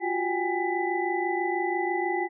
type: tone cluster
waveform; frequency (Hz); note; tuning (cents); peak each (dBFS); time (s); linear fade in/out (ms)
sine; 348.9 / 375 / 774 / 822 / 1995; F4 / F#4 / G5 / G#5 / B6; -2 / +23 / -22 / -18 / +17; -29 / -33 / -34 / -30 / -32; 0-2.29; 50
effects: none